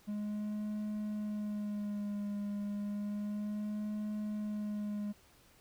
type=tone with vibrato; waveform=triangle; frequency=207.7 Hz; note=G#3; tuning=in tune; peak=-33 dBFS; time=0.07-5.13 s; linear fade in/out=20 ms; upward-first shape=sine; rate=0.31 Hz; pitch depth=29 cents each way; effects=pink hiss -64 dBFS RMS until 5.6 s